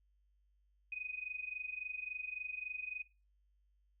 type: tone with amplitude modulation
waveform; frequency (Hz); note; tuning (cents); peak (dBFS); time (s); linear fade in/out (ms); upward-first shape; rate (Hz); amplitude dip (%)
sine; 2499; D#7; +7; -37; 0.92-3.02; 2; sine; 23.6; 90
effects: noise-tail reverb RT60 0.3 s tail -19 dB re dry + added 50 Hz sine -70 dBFS peak until 4 s